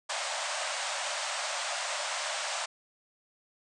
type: band-pass noise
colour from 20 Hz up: pink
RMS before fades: -34 dBFS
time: 0.09-2.66 s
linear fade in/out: 10 ms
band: 560 to 9000 Hz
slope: 96 dB/octave
effects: none